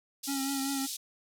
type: band-pass noise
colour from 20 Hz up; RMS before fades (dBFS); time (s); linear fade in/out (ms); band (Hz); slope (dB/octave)
pink; -38; 0.23-0.97; 10; 3900 to 13000; 24
type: tone with vibrato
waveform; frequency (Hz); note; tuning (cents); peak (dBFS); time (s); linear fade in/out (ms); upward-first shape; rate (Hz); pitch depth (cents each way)
square; 273.4; C#4; -24; -32; 0.27-0.87; 20; triangle; 5.1; 38
effects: none